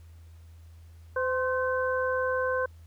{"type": "tone cluster", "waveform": "sine", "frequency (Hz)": [512, 1049, 1531], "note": ["C5", "C6", "G6"], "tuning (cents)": [-38, 4, -41], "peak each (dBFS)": [-27, -32, -31], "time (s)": [1.16, 2.66], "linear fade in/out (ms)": 5, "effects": ["added 82 Hz sine -47 dBFS peak until 2.86 s", "pink hiss -65 dBFS RMS until 2.86 s"]}